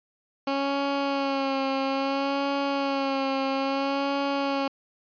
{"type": "tone with vibrato", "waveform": "15% pulse", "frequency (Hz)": 274.4, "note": "C#4", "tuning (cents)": -17, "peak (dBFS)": -18, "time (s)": [0.47, 4.68], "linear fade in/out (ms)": 5, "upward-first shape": "sine", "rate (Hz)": 0.6, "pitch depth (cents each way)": 31, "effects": ["resampled to 11025 Hz"]}